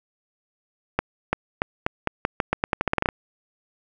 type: accelerating click train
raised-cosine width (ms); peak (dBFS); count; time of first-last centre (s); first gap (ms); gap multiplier
0.5; -5; 17; 0.99-3.088; 340; 0.85
effects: none